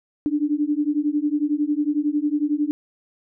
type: beating tone pair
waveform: sine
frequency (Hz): 290.5 / 301.5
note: D4 / D4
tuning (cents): -19 / +46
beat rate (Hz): 11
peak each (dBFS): -22 / -22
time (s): 0.26-2.71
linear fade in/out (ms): 0
effects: none